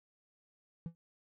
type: tone with exponential decay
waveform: triangle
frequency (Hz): 167.3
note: E3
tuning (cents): +26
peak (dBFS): -31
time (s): 0.86-0.95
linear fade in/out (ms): 0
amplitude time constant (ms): 19
effects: tanh soft clip ceiling -30 dBFS